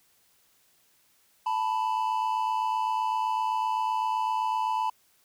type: tone pair together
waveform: triangle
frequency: 880 / 987.8 Hz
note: A5 / B5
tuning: 0 / 0 cents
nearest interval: major second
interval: 200 cents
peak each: -26 dBFS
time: 1.46-4.9 s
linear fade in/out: 5 ms
effects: white hiss -65 dBFS RMS until 5.24 s